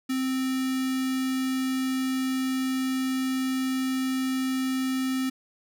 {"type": "tone with notch filter", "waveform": "square", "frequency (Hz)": 261.4, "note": "C4", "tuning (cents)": -1, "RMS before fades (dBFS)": -27, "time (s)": [0.09, 5.3], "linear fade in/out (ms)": 10, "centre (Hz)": 740, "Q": 1.4, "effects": []}